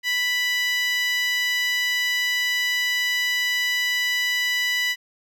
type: tone with high-pass filter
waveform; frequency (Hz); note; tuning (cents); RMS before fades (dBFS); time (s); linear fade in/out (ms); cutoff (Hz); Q
10% pulse; 987.8; B5; 0; -23; 0.03-4.96; 50; 2200; 8.7
effects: none